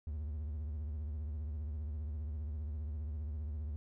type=tone with vibrato; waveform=triangle; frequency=75.2 Hz; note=D2; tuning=42 cents sharp; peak=-35 dBFS; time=0.07-3.76 s; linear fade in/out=0 ms; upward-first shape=triangle; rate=15 Hz; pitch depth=160 cents each way; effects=none